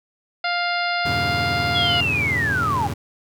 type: harmonic tone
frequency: 700 Hz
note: F5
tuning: 4 cents sharp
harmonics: 1 / 2 / 3 / 4 / 5 / 6 / 7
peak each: -24 / -25 / -27 / -32 / -34 / -32 / -33 dBFS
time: 0.44-2.01 s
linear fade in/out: 5 ms
type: chord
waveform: sawtooth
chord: E diminished seventh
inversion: none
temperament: just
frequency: 82.41 / 98.89 / 118.67 / 142.4 Hz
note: E2 / G2 / Bb2 / Db3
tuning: 0 / +16 / +31 / +47 cents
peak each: -26 dBFS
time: 1.05-2.94 s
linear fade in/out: 10 ms
type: linear sweep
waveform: sine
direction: down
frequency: 3445 to 760 Hz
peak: -19 dBFS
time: 1.74-2.88 s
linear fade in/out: 20 ms
effects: none